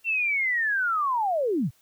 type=linear sweep; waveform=sine; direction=down; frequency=2729 to 93.3 Hz; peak=-22 dBFS; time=0.04-1.71 s; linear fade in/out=50 ms; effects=white hiss -63 dBFS RMS until 1.81 s